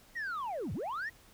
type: linear two-way sweep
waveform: sine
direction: down then up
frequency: 1941 to 71.6 to 1941 Hz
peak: -32 dBFS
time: 0.15-1.1 s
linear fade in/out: 20 ms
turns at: 0.73 s
effects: tanh soft clip ceiling -33 dBFS + pink hiss -60 dBFS RMS until 1.33 s